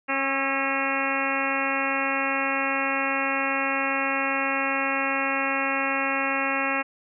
harmonic tone with a mistuned harmonic, 272.5 Hz, C#4, 29 cents flat, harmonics 1 / 2 / 3 / 4 / 5 / 6 / 7 / 8 / 9 / 10, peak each -32 / -32 / -32 / -32 / -32 / -32 / -32 / -32 / -32 / -32 dBFS, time 0.08-6.83 s, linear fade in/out 20 ms, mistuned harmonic 5, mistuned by -38 cents, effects none

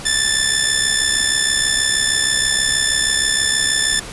10% pulse tone with amplitude modulation, 1760 Hz, A6, in tune, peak -3 dBFS, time 0.05-4 s, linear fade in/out 10 ms, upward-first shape sine, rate 66.3 Hz, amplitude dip 60%, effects pink hiss -32 dBFS RMS until 4.12 s + resampled to 24000 Hz

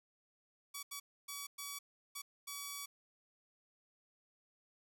5% pulse tone bursts at uneven times, 1139 Hz, C#6, 47 cents sharp, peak -31 dBFS, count 6, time 0.74-0.83 / 0.91-1 / 1.28-1.47 / 1.58-1.79 / 2.15-2.22 / 2.47-2.86 s, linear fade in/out 10 ms, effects none

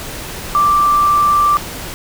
sine tone in noise, 1174.7 Hz, D6, in tune, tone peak -9 dBFS, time 0.55-1.57 s, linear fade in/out 0 ms, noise pink, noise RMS -27 dBFS, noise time 0-1.94 s, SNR +15 dB, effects none

